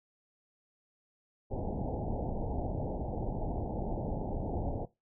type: low-pass noise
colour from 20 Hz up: pink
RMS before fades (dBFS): -35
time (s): 1.5-4.86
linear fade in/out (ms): 20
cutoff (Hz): 870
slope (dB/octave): 96
effects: noise-tail reverb RT60 0.2 s tail -18 dB re dry